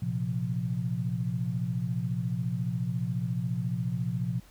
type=chord; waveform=sine; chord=Bb suspended second; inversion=none; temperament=equal; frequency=116.54 / 130.81 / 174.61 Hz; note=Bb2 / C3 / F3; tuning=0 / 0 / 0 cents; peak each=-32 dBFS; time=0.02-4.4 s; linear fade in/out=5 ms; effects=added 46 Hz sine -56 dBFS peak until 4.5 s + pink hiss -58 dBFS RMS until 4.5 s